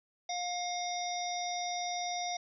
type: harmonic tone with a mistuned harmonic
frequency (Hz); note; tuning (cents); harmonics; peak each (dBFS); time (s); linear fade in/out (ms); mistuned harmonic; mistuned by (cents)
710; F5; +28; 1 / 3 / 5 / 7 / 8; -35 / -43 / -42 / -48 / -41; 0.29-2.37; 5; 5; +58
effects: none